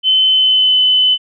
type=tone with pitch glide; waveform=sine; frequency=3054 to 3022 Hz; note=G7 to F#7; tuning=-46 to +36 cents; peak=-8 dBFS; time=0.03-1.18 s; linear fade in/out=50 ms; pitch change=-18 cents; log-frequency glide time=0.28-0.79 s; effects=none